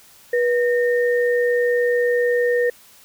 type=tone pair together; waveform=sine; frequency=485.6 / 1833.4 Hz; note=B4 / A#6; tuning=-29 / -29 cents; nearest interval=octave + major seventh; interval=2300 cents; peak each=-16 / -24 dBFS; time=0.33-2.7 s; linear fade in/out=5 ms; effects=white hiss -49 dBFS RMS until 3.04 s